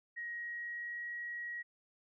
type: tone with pitch glide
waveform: sine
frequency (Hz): 1889 to 1904.3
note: A#6 to A#6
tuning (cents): +22 to +36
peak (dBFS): -39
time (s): 0.16-1.63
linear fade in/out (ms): 20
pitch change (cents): +14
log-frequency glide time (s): 0.27-1.13
effects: none